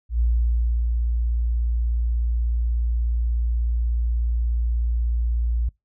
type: tone with ADSR envelope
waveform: sine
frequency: 58.27 Hz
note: A#1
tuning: in tune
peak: -16 dBFS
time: 0.09-5.69 s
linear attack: 110 ms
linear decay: 650 ms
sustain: -3 dB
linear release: 5 ms
effects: noise-tail reverb RT60 0.2 s tail -26 dB re dry